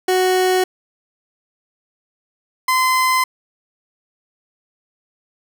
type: tone pair in turn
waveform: 30% pulse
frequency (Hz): 370 / 1029.4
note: F#4 / C6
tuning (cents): 0 / -29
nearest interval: octave + tritone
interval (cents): 1771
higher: second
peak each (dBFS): -11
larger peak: neither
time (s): 0.08-0.64 / 2.68-3.24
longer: neither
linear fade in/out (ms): 5
effects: none